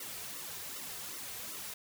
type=noise with flanger; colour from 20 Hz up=white; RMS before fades=-43 dBFS; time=0-1.74 s; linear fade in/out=5 ms; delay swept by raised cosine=1.2 to 3.6 ms; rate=2.6 Hz; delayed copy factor=-0.8; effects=none